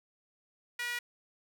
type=tone with high-pass filter; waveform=sawtooth; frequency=482.2 Hz; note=B4; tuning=41 cents flat; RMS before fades=-36 dBFS; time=0.79-0.99 s; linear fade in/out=5 ms; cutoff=1900 Hz; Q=3.2; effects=none